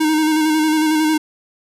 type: tone with vibrato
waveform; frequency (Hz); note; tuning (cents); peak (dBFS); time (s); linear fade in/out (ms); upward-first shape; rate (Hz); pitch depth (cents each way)
square; 310.9; D#4; -1; -14; 0-1.18; 10; square; 11; 25
effects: resampled to 32000 Hz